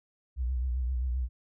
sine tone with vibrato, 62.7 Hz, B1, 27 cents sharp, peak -27 dBFS, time 0.36-1.29 s, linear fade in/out 50 ms, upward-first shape triangle, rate 7.6 Hz, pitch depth 100 cents each way, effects none

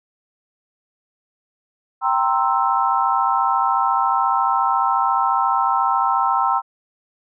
sine chord, C dominant seventh, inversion second, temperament equal, 784 / 932.3 / 1046.5 / 1318.5 Hz, G5 / Bb5 / C6 / E6, 0 / 0 / 0 / 0 cents, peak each -21 dBFS, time 2.01-6.62 s, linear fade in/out 50 ms, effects none

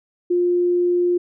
sine tone, 353.1 Hz, F4, 19 cents sharp, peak -15 dBFS, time 0.3-1.18 s, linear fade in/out 10 ms, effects none

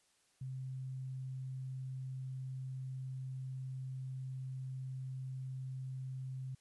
sine tone, 130.81 Hz, C3, in tune, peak -40 dBFS, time 0.41-6.55 s, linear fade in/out 5 ms, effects white hiss -73 dBFS RMS until 6.6 s + resampled to 24000 Hz

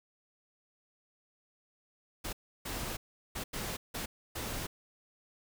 pink noise bursts at uneven times, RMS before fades -38 dBFS, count 6, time 2.24-2.33 / 2.65-2.97 / 3.35-3.44 / 3.53-3.77 / 3.94-4.06 / 4.35-4.67 s, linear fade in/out 10 ms, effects none

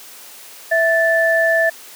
sine tone pair together, 657.8 / 1756 Hz, E5 / A6, -4 / -4 cents, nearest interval octave + perfect fourth, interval 1700 cents, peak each -15 dBFS, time 0.71-1.7 s, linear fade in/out 10 ms, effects white hiss -39 dBFS RMS until 1.95 s + high-pass 300 Hz 12 dB/octave

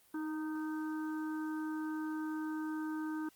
harmonic tone with a mistuned harmonic, 308.7 Hz, D#4, 14 cents flat, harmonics 1 / 3 / 4 / 5, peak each -36 / -48 / -51 / -49 dBFS, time 0.14-3.29 s, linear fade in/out 5 ms, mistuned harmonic 1, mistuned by +20 cents, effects white hiss -66 dBFS RMS until 3.35 s + Opus 32 kbps

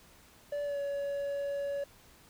triangle tone with pitch glide, 579 to 564.5 Hz, D5 to C#5, -25 to +31 cents, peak -30 dBFS, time 0.52-1.84 s, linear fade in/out 5 ms, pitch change -44 cents, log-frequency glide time 0.63-0.79 s, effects pink hiss -59 dBFS RMS until 2.29 s

